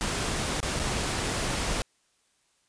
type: noise with dropouts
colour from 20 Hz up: pink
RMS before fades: -29 dBFS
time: 0.01-1.82 s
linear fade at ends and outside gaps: 0 ms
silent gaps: 0.603-0.629 / 0.792-0.797 s
effects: white hiss -69 dBFS RMS until 2.68 s + resampled to 22050 Hz